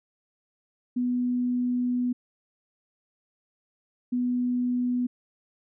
sine tone bursts at uneven times, 246.9 Hz, B3, in tune, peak -23 dBFS, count 2, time 0.96-2.13 / 4.12-5.07 s, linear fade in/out 10 ms, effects none

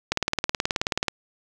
click train, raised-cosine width 0.2 ms, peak -5 dBFS, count 19, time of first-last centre 0.12-1.083 s, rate 18.7 Hz, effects none

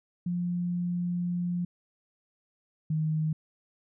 sine tone pair in turn, 175.9 / 156.28 Hz, F3 / D#3, +13 / +8 cents, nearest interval major second, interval 205 cents, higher first, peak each -27 / -25 dBFS, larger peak second, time 0.26-1.65 / 2.9-3.33 s, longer first, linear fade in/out 5 ms, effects none

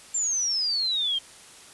sine exponential sweep, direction down, 7410 to 3136 Hz, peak -23 dBFS, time 0.14-1.19 s, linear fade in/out 10 ms, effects white hiss -48 dBFS RMS until 1.73 s + resampled to 24000 Hz

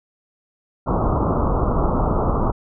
pink low-pass noise, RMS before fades -19 dBFS, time 0.86-2.52 s, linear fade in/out 20 ms, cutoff 1300 Hz, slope 96 dB/octave, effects none

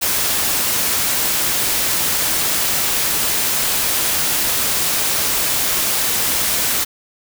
white noise, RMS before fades -18 dBFS, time 0.01-6.85 s, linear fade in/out 20 ms, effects none

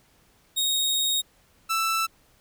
sawtooth tone pair in turn, 3747 / 1324.8 Hz, A#7 / E6, +8 / +8 cents, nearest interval octave + tritone, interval 1800 cents, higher first, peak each -19 dBFS, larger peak neither, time 0.56-1.22 / 1.69-2.07 s, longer first, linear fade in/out 20 ms, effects pink hiss -61 dBFS RMS until 2.4 s

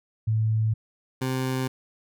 sine / 20% pulse tone pair in turn, 110 / 130.19 Hz, A2 / C3, 0 / -8 cents, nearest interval minor third, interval 292 cents, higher second, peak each -20 dBFS, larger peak neither, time 0.27-0.74 / 1.21-1.68 s, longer neither, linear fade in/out 10 ms, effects none

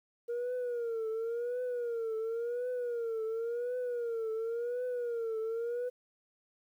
sine tone with vibrato, 470 Hz, A#4, 14 cents sharp, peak -30 dBFS, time 0.28-5.9 s, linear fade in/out 20 ms, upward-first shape triangle, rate 0.93 Hz, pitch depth 120 cents each way, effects tanh soft clip ceiling -31 dBFS + 11-bit

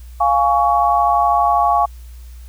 sine chord, Db major, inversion first, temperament equal with one note detuned, 698.5 / 830.6 / 1121 Hz, F5 / Ab5 / Db6, 0 / 0 / +19 cents, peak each -16 dBFS, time 0.2-1.86 s, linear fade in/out 10 ms, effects added 60 Hz sine -33 dBFS peak until 2.48 s + white hiss -51 dBFS RMS until 2.48 s

